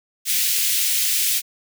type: high-pass noise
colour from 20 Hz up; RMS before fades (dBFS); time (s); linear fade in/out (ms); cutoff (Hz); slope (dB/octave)
white; -20; 0.25-1.42; 50; 2200; 24
effects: none